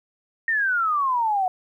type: exponential sweep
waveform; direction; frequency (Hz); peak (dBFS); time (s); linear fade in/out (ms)
sine; down; 1864.7 to 724; -19; 0.48-1.48; 2
effects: 10-bit